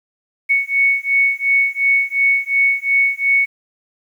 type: beating tone pair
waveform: sine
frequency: 2217 / 2219.8 Hz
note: C#7 / C#7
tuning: 0 / +2 cents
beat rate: 2.8 Hz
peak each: -16 dBFS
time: 0.49-3.46 s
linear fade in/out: 20 ms
effects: 8-bit